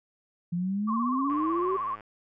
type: exponential sweep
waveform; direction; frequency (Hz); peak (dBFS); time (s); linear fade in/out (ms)
sine; up; 169.6 to 392; -26; 0.52-1.77; 10
type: tone with vibrato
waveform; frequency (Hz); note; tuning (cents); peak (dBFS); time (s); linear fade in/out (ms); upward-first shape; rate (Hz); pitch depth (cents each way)
sine; 1097; C#6; -18; -28; 0.87-1.96; 20; sine; 16; 95
type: click train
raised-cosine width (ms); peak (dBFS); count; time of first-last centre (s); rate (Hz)
0.5; -31; 76; 1.3-2.008; 106
effects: none